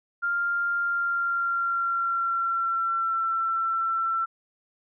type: tone with pitch glide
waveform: sine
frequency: 1396.9 to 1343.9 Hz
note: F6 to E6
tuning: 0 to +33 cents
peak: -23 dBFS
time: 0.22-4.26 s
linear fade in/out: 20 ms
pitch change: -67 cents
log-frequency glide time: 0.79-3.23 s
effects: none